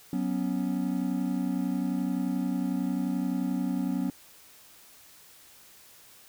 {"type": "chord", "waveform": "triangle", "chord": "F# suspended fourth", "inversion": "none", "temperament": "equal with one note detuned", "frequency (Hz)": [185, 245.9, 277.2], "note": ["F#3", "B3", "C#4"], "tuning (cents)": [0, -7, 0], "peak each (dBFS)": -29, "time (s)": [0.13, 4.1], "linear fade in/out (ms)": 2, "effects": ["white hiss -54 dBFS RMS until 6.28 s"]}